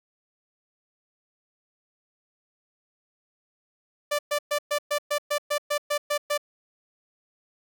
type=tone bursts; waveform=sawtooth; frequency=587.3 Hz; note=D5; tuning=in tune; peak=-19 dBFS; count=12; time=4.11-6.378 s; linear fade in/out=10 ms; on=79 ms; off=120 ms; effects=none